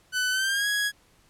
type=tone with pitch glide; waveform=sawtooth; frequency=1500 to 1664.4 Hz; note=F#6 to G#6; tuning=+23 to +3 cents; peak=-20 dBFS; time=0.12-0.92 s; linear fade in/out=50 ms; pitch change=+180 cents; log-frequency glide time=0.3-0.67 s; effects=pink hiss -61 dBFS RMS until 1.29 s + low-pass 12000 Hz 12 dB/octave